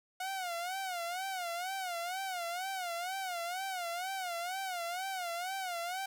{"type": "tone with vibrato", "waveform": "sawtooth", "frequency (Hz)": 726, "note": "F#5", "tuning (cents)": -33, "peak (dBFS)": -32, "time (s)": [0.2, 6.06], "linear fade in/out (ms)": 5, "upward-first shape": "sine", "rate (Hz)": 2.1, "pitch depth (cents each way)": 120, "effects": ["12-bit"]}